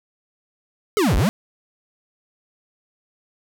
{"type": "linear two-way sweep", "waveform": "square", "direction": "down then up", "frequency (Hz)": [451.2, 33.38, 236.7], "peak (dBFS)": -16, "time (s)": [0.97, 1.29], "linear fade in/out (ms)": 0, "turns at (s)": 1.16, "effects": []}